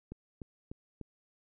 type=click train; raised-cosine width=3 ms; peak=-29 dBFS; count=4; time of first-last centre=0.12-1.013 s; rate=3.36 Hz; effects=none